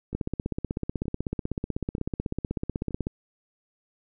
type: two click trains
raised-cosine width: 3 ms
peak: -24 / -15 dBFS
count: 4 / 48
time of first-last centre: 0.13-2.908 / 0.15-3.069 s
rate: 1.08 / 16.1 Hz
effects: none